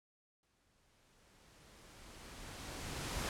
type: noise with exponential growth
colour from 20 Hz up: pink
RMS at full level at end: -38 dBFS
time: 0.43-3.29 s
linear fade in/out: 1 ms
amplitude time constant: 620 ms
effects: low-pass 10000 Hz 12 dB/octave